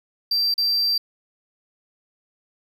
triangle tone with dropouts, 4700 Hz, D8, 1 cent sharp, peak -17 dBFS, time 0.31-0.98 s, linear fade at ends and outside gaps 5 ms, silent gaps 0.541-0.579 s, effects none

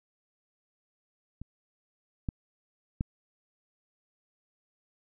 clicks, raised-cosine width 5 ms, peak -28 / -18 / -16 dBFS, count 3, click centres 1.416 / 2.288 / 3.009 s, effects none

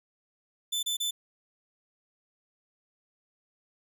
sawtooth tone bursts, 3520 Hz, A7, in tune, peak -25 dBFS, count 3, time 0.72-1.11 s, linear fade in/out 10 ms, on 110 ms, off 30 ms, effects none

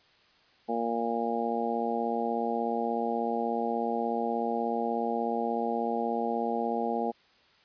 harmonic tone, 116.54 Hz, A#2, in tune, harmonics 2 / 3 / 4 / 5 / 6 / 7, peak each -33 / -37 / -33 / -38 / -34 / -33 dBFS, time 0.68-7.12 s, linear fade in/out 20 ms, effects white hiss -62 dBFS RMS until 7.64 s + resampled to 11025 Hz

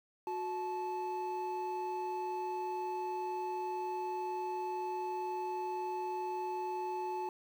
triangle tone pair together, 365.4 / 869 Hz, F#4 / A5, -22 / -22 cents, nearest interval octave + minor third, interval 1500 cents, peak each -37 / -35 dBFS, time 0.27-7.29 s, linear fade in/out 2 ms, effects 10-bit

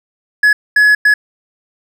triangle tone bursts at uneven times, 1693 Hz, G#6, 33 cents sharp, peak -4 dBFS, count 3, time 0.43-0.53 / 0.76-0.95 / 1.05-1.14 s, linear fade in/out 5 ms, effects none

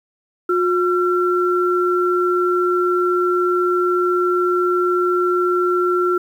sine tone pair together, 359.2 / 1357 Hz, F4 / E6, +49 / +50 cents, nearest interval octave + major seventh, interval 2301 cents, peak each -16 / -19 dBFS, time 0.49-6.18 s, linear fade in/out 5 ms, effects 8-bit

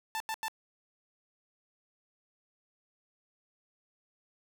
sawtooth tone bursts, 885 Hz, A5, 10 cents sharp, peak -29 dBFS, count 3, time 0.15-0.482 s, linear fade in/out 0 ms, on 52 ms, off 88 ms, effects none

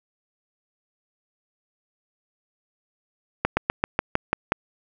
slowing click train, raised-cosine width 0.5 ms, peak -4 dBFS, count 8, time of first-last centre 3.45-4.521 s, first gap 120 ms, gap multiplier 1.08, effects none

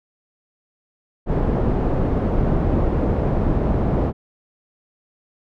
pink low-pass noise, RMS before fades -19 dBFS, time 1.26-4.13 s, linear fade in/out 50 ms, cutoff 580 Hz, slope 12 dB/octave, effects none

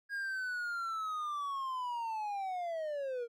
triangle linear sweep, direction down, 1639 to 460.7 Hz, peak -33 dBFS, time 0.09-3.28 s, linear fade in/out 50 ms, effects none

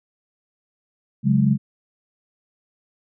sine chord, C# suspended fourth, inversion none, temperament equal with one note detuned, 138.59 / 185 / 209.3 Hz, C#3 / F#3 / G#3, 0 / 0 / +14 cents, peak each -18 / -21 / -18 dBFS, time 1.23-1.58 s, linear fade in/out 50 ms, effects none

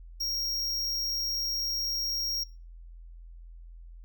square tone, 5588 Hz, F8, in tune, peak -29 dBFS, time 0.2-2.44 s, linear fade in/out 10 ms, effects noise-tail reverb RT60 0.3 s tail -22 dB re dry + added 42 Hz sine -44 dBFS peak until 4.04 s

